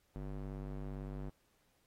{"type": "tone with band-pass filter", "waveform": "square", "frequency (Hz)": 48.95, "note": "G1", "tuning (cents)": -2, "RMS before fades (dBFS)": -43, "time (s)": [0.15, 1.3], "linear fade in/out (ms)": 10, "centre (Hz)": 220, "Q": 0.6, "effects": ["pink hiss -75 dBFS RMS until 1.86 s", "AAC 48 kbps"]}